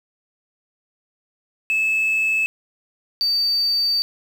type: tone pair in turn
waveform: sine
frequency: 2607 / 4608 Hz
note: E7 / D8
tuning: -20 / -34 cents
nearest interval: minor seventh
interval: 986 cents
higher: second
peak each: -15 dBFS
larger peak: neither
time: 1.7-2.46 / 3.21-4.02 s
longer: second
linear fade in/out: 0 ms
effects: tanh soft clip ceiling -15 dBFS + 7-bit